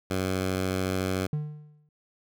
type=tone; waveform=10% pulse; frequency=93.7 Hz; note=F#2; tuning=22 cents sharp; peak=-18 dBFS; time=0.1-1.27 s; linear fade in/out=10 ms
type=tone with exponential decay; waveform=triangle; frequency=150.2 Hz; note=D3; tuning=39 cents sharp; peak=-22 dBFS; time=1.33-1.89 s; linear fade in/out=2 ms; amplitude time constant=120 ms
effects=none